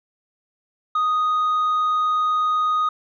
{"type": "tone with tanh clipping", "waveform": "sine", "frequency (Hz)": 1244, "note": "D#6", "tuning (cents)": -1, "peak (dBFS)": -18, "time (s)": [0.95, 2.89], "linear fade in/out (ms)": 5, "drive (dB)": 2, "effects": []}